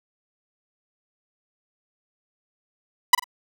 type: tone with echo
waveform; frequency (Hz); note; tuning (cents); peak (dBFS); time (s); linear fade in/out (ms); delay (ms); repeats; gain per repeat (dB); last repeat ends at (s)
sawtooth; 987.8; B5; 0; -5; 3.13-3.15; 5; 46; 2; -13; 3.242
effects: none